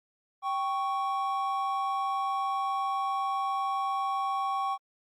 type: tone pair together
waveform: triangle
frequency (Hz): 781.2 / 1108.7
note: G5 / C#6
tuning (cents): -6 / 0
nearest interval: tritone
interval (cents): 606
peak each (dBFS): -29 / -28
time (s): 0.42-4.78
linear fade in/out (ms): 50
effects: Opus 48 kbps